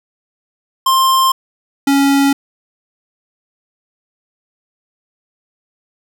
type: tone pair in turn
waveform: square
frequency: 1054 / 278 Hz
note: C6 / C#4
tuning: +12 / +5 cents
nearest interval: octave + major seventh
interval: 2307 cents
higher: first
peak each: -10 dBFS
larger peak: neither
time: 0.86-1.32 / 1.87-2.33 s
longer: neither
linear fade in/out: 5 ms
effects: none